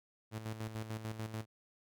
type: tone with tremolo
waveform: sawtooth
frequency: 110 Hz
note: A2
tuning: in tune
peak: -34 dBFS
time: 0.31-1.46 s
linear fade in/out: 50 ms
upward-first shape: square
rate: 6.8 Hz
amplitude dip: 60%
effects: none